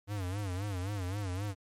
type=tone with vibrato; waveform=square; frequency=96.6 Hz; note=G2; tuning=25 cents flat; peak=-34 dBFS; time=0.07-1.55 s; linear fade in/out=50 ms; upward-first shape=sine; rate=3.8 Hz; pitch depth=140 cents each way; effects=MP3 64 kbps